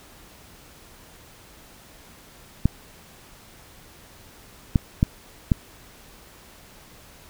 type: clicks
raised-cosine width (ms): 5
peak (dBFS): -4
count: 4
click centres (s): 2.656 / 4.758 / 5.029 / 5.518
effects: pink hiss -49 dBFS RMS until 7.29 s